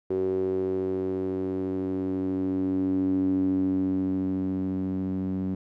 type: tone with band-pass filter sweep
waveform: sawtooth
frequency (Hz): 94.1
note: F#2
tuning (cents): +30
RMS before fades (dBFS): -27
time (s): 0.1-5.55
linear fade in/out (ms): 5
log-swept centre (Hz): 380 to 230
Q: 7.2
effects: none